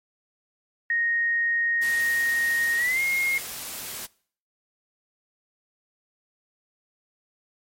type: tone with pitch glide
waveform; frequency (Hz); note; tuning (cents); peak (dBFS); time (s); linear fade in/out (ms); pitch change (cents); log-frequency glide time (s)
sine; 1864.7 to 2142; A#6 to C7; 0 to +40; -21; 0.9-3.38; 2; +240; 2.77-3.01
type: noise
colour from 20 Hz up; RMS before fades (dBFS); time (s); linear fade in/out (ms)
white; -35; 1.81-4.07; 20
effects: noise-tail reverb RT60 0.5 s tail -22 dB re dry + MP3 64 kbps